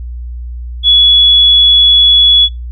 sine tone, 3390 Hz, G#7, 35 cents sharp, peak -3 dBFS, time 0.83-2.49 s, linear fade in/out 50 ms, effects noise-tail reverb RT60 0.2 s tail -19 dB re dry + added 60 Hz sine -20 dBFS peak until 2.71 s

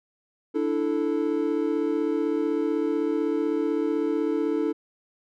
triangle chord, D suspended second, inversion none, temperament equal, 293.7 / 329.6 / 440 Hz, D4 / E4 / A4, 0 / 0 / 0 cents, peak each -25 dBFS, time 0.54-4.73 s, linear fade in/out 20 ms, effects none

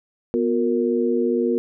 sine tone cluster, 245 / 360.2 / 462.1 Hz, B3 / F#4 / A#4, -14 / -46 / -15 cents, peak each -22 dBFS, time 0.34-1.58 s, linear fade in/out 0 ms, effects none

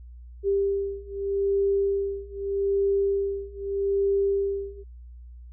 sine beating tone pair, 395.7 / 396.51 Hz, G4 / G4, +16 / +20 cents, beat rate 0.81 Hz, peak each -26 / -25 dBFS, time 0.43-4.84 s, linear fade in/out 50 ms, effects added 60 Hz sine -41 dBFS peak until 5.52 s

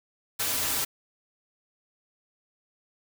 white noise with comb filter, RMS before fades -28 dBFS, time 0.39-0.85 s, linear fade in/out 10 ms, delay 5.5 ms, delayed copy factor -0.7, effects none

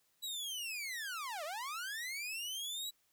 sawtooth linear two-way sweep, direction down then up, 3951 to 575 to 3951 Hz, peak -36 dBFS, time 0.22-2.91 s, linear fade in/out 20 ms, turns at 1.44 s, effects white hiss -75 dBFS RMS until 3.12 s

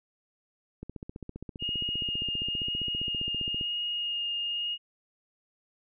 click train, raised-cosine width 3 ms, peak -26 dBFS, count 43, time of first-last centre 0.83-3.611 s, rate 15.1 Hz
sine tone with vibrato, 2850 Hz, F7, 34 cents sharp, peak -29 dBFS, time 1.59-4.78 s, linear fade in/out 50 ms, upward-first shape sine, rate 1 Hz, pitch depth 11 cents each way
effects none

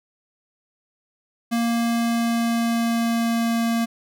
square tone with pitch glide, 233.1 to 230.7 Hz, A#3 to A#3, 0 to -18 cents, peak -20 dBFS, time 1.51-3.86 s, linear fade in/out 20 ms, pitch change -18 cents, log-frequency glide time 1.89-3.63 s, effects none

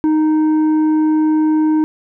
sine tone with tanh clipping, 310.3 Hz, D#4, 5 cents flat, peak -12 dBFS, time 0.04-1.84 s, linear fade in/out 0 ms, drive 6 dB, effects none

